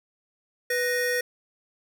square tone pair together, 493.9 / 1864.7 Hz, B4 / A#6, 0 / 0 cents, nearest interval octave + major seventh, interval 2300 cents, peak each -27 dBFS, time 0.7-1.21 s, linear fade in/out 5 ms, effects none

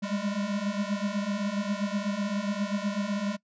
square tone cluster, 198.7 / 206.4 / 215.2 Hz, G3 / G#3 / A3, +24 / -10 / -38 cents, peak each -32 / -32 / -39 dBFS, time 0.02-3.37 s, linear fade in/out 20 ms, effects noise-tail reverb RT60 0.1 s tail -22 dB re dry + resampled to 16000 Hz

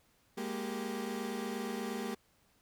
30% pulse tone cluster, 205.6 / 234 / 388.5 Hz, G#3 / A#3 / G4, -17 / +7 / -16 cents, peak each -38 / -37 / -39 dBFS, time 0.37-2.15 s, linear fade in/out 10 ms, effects pink hiss -70 dBFS RMS until 2.61 s

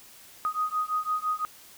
sine beating tone pair, 1244.5 / 1250.4 Hz, D#6 / D#6, 0 / +8 cents, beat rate 5.9 Hz, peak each -29 dBFS, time 0.45-1.45 s, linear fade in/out 0 ms, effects white hiss -51 dBFS RMS until 1.77 s

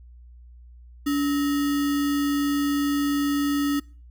sine tone with sample-and-hold, 286.4 Hz, D4, 43 cents flat, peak -20 dBFS, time 1.06-3.8 s, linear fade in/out 10 ms, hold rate 1575 Hz, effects noise-tail reverb RT60 0.4 s tail -24 dB re dry + added 60 Hz sine -44 dBFS peak until 4.1 s

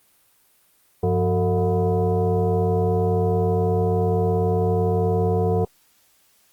sine tone with frequency modulation, 175.9 Hz, F3, 13 cents sharp, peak -17 dBFS, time 1.03-5.65 s, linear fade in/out 5 ms, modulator 273 Hz, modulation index 1.7, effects white hiss -60 dBFS RMS until 6.52 s + Opus 32 kbps

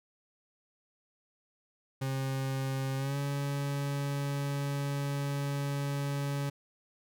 40% pulse tone with pitch glide, 134.1 to 141.26 Hz, C3 to C#3, +43 to +33 cents, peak -30 dBFS, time 2.01-6.5 s, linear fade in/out 10 ms, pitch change +90 cents, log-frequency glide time 2.97-3.17 s, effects none

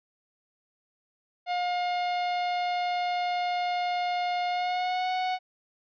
45% pulse tone with pitch glide, 713 to 739 Hz, F5 to F#5, +36 to -2 cents, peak -26 dBFS, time 1.46-5.39 s, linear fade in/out 50 ms, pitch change +62 cents, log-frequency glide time 4.48-5.11 s, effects resampled to 11025 Hz

